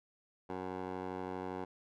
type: tone with band-pass filter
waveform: 15% pulse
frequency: 92.5 Hz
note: F#2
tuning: in tune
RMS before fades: -41 dBFS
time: 0.49-1.65 s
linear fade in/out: 10 ms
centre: 630 Hz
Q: 1.7
effects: none